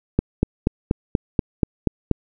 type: click train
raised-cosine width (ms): 3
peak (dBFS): -3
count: 9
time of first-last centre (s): 0.19-2.113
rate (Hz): 4.16
effects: none